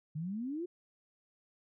sine exponential sweep, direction up, 146.83 to 366.6 Hz, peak -35 dBFS, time 0.15-0.66 s, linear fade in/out 10 ms, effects none

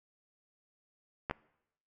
clicks, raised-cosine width 0.5 ms, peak -18 dBFS, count 2, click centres 1.298 / 1.311 s, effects noise-tail reverb RT60 0.8 s tail -23 dB re dry

